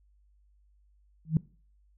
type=tone with exponential growth; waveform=sine; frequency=158.7 Hz; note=D#3; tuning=35 cents sharp; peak=-16 dBFS; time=1.25-1.37 s; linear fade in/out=2 ms; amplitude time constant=26 ms; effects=noise-tail reverb RT60 0.4 s tail -21 dB re dry + added 50 Hz sine -61 dBFS peak until 1.97 s